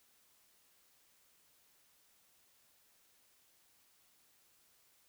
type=silence; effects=white hiss -70 dBFS RMS until 5.08 s